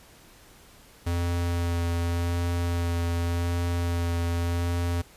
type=tone with vibrato; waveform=square; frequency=86 Hz; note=F2; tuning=26 cents flat; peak=-25 dBFS; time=1.06-5.02 s; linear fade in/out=10 ms; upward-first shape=sine; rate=0.87 Hz; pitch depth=12 cents each way; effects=pink hiss -53 dBFS RMS until 5.16 s + resampled to 32000 Hz